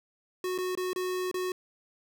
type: tone with dropouts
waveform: square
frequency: 367.1 Hz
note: F#4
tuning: 14 cents flat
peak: -30 dBFS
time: 0.44-1.52 s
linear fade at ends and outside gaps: 2 ms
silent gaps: 0.579-0.585 / 0.752-0.774 / 0.932-0.96 / 1.314-1.342 s
effects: none